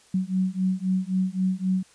sine beating tone pair, 185 / 188.8 Hz, F#3 / F#3, 0 / +35 cents, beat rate 3.8 Hz, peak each -25 dBFS, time 0.14-1.83 s, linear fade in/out 5 ms, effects white hiss -56 dBFS RMS until 1.94 s + resampled to 22050 Hz

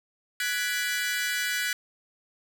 sawtooth chord, G# half-diminished seventh, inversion third, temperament equal with one note detuned, 1480 / 1682.5 / 1975.5 / 2349 Hz, F#6 / G#6 / B6 / D7, 0 / +22 / 0 / 0 cents, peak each -27 / -29 / -28 / -33 dBFS, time 0.4-1.73 s, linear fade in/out 2 ms, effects none

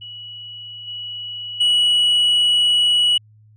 sine tone with level steps, 2931 Hz, F#7, 17 cents flat, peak -32 / -27 / -10 dBFS, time 0.01-3.18 s, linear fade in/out 10 ms, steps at 0.87 / 1.6 s, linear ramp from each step 10 ms, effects tanh soft clip ceiling -12 dBFS + added 107 Hz sine -47 dBFS peak until 3.56 s

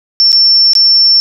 sine tone with dropouts, 5410 Hz, E8, 44 cents sharp, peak -4 dBFS, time 0.2-1.2 s, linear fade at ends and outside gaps 0 ms, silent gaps 0.319-0.328 / 0.734-0.752 s, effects none

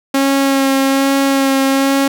sawtooth tone with vibrato, 272.2 Hz, C#4, 31 cents flat, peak -7 dBFS, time 0.14-2.08 s, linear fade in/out 5 ms, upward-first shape sine, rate 1.2 Hz, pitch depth 15 cents each way, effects none

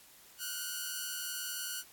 5% pulse tone pair together, 1431 / 1510.1 Hz, F6 / F#6, +42 / +35 cents, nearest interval minor second, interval 93 cents, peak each -28 dBFS, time 0.38-1.84 s, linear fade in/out 50 ms, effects white hiss -58 dBFS RMS until 1.92 s + AAC 64 kbps

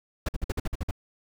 brown noise bursts, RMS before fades -27 dBFS, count 9, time 0.26-0.911 s, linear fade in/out 5 ms, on 27 ms, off 51 ms, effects none

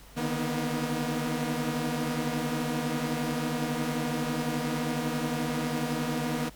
sawtooth tone cluster, 144.4 / 154.8 / 239.9 / 251.7 / 315.2 Hz, D3 / D#3 / A#3 / B3 / D#4, -29 / -9 / +50 / +33 / +23 cents, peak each -36 / -30 / -27 / -33 / -35 dBFS, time 0.16-6.5 s, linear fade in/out 20 ms, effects added 50 Hz sine -51 dBFS peak until 6.55 s + pink hiss -53 dBFS RMS until 6.55 s

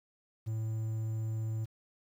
triangle tone with quantisation, 110.6 Hz, A2, 9 cents sharp, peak -30 dBFS, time 0.46-1.66 s, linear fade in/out 20 ms, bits 10, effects none

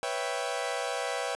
sawtooth chord, C# half-diminished seventh, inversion third, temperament equal, 493.9 / 554.4 / 659.3 / 784 Hz, B4 / C#5 / E5 / G5, 0 / 0 / 0 / 0 cents, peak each -32 dBFS, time 0.03-1.35 s, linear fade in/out 0 ms, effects resampled to 24000 Hz + 10-bit

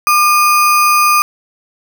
sine tone with sample-and-hold, 1200 Hz, D6, 37 cents sharp, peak -7 dBFS, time 0.07-1.22 s, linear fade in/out 0 ms, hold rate 3675 Hz, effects none

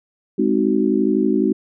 sine chord, Ab dominant seventh, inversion none, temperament just, 207.7 / 259.6 / 311.5 / 373.8 Hz, Ab3 / C4 / Eb4 / Gb4, 0 / -13 / +2 / +18 cents, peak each -20 dBFS, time 0.38-1.53 s, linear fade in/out 10 ms, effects none

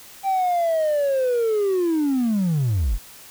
triangle linear sweep, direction down, 788 to 33.88 Hz, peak -15 dBFS, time 0.23-2.99 s, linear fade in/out 50 ms, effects tanh soft clip ceiling -13 dBFS + white hiss -44 dBFS RMS until 3.3 s

